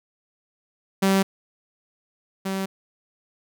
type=tone pair in turn; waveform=sawtooth; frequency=193.5 / 192.45 Hz; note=G3 / G3; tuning=-22 / -32 cents; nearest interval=unison; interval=10 cents; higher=first; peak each=-13 / -21 dBFS; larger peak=first; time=1.02-1.23 / 2.45-2.66 s; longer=neither; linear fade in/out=10 ms; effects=none